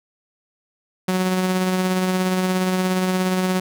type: tone with tremolo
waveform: sawtooth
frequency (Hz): 185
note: F#3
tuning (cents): 0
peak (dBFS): -13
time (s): 1.08-3.6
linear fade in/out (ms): 5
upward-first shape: sine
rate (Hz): 17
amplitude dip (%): 30
effects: none